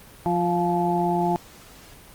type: harmonic tone with a mistuned harmonic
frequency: 174.9 Hz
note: F3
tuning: 3 cents sharp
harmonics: 1 / 2 / 4 / 5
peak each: -25 / -25 / -25 / -25 dBFS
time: 0.26-1.36 s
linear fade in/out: 0 ms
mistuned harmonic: 5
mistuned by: -24 cents
effects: pink hiss -47 dBFS RMS until 2.14 s + Opus 32 kbps